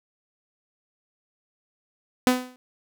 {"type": "tone with exponential decay", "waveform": "sawtooth", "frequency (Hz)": 252.1, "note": "B3", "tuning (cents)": 36, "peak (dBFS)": -10, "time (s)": [2.27, 2.56], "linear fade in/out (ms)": 0, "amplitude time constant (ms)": 63, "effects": []}